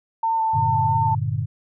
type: tone with vibrato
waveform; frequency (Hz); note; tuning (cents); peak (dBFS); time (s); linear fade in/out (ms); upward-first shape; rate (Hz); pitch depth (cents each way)
sine; 896; A5; +31; -18; 0.23-1.15; 5; square; 3; 13
type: chord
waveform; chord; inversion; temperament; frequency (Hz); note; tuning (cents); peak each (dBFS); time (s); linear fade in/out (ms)
sine; G minor; none; equal; 98 / 116.54 / 146.83; G2 / Bb2 / D3; 0 / 0 / 0; -26 / -24 / -26; 0.53-1.46; 20
effects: none